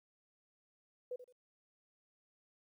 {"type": "tone with echo", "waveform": "sine", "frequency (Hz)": 497.9, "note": "B4", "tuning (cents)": 14, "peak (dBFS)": -38, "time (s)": [1.11, 1.16], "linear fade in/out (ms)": 5, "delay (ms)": 83, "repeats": 2, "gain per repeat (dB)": -12, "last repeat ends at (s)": 1.326, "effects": ["13-bit"]}